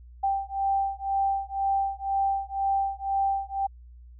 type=beating tone pair; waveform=sine; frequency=784 / 786 Hz; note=G5 / G5; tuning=0 / +4 cents; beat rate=2 Hz; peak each=-27 dBFS; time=0.23-3.67 s; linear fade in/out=10 ms; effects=added 60 Hz sine -45 dBFS peak until 4.19 s